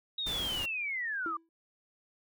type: linear sweep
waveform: sine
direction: down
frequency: 3817 to 1155 Hz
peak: -32 dBFS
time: 0.18-1.37 s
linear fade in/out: 5 ms
type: noise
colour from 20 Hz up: pink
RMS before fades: -40 dBFS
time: 0.26-0.66 s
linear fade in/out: 10 ms
type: tone with exponential decay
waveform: triangle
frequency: 329.6 Hz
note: E4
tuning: in tune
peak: -33 dBFS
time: 1.26-1.49 s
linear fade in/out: 1 ms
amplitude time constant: 49 ms
effects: none